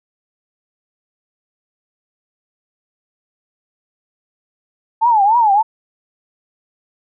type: tone with vibrato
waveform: sine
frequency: 871 Hz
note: A5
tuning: 18 cents flat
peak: -9 dBFS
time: 5.01-5.63 s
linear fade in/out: 20 ms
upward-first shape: triangle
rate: 3.4 Hz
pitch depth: 210 cents each way
effects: none